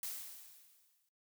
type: noise with exponential decay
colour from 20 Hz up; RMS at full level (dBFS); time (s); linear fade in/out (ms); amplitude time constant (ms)
blue; -40; 0.03-1.09; 2; 230
effects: noise-tail reverb RT60 0.2 s tail -20 dB re dry